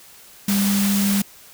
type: tone in noise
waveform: sine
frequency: 200 Hz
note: G3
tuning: 35 cents sharp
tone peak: -17 dBFS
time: 0.48-1.22 s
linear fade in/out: 5 ms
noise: white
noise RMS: -25 dBFS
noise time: 0.48-1.22 s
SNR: +5 dB
effects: white hiss -46 dBFS RMS until 1.53 s